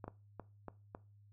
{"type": "clicks", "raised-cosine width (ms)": 1, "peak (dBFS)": -30, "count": 5, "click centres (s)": [0.042, 0.08, 0.397, 0.683, 0.949], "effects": ["noise-tail reverb RT60 0.3 s tail -19 dB re dry", "added 102 Hz sine -60 dBFS peak until 1.32 s"]}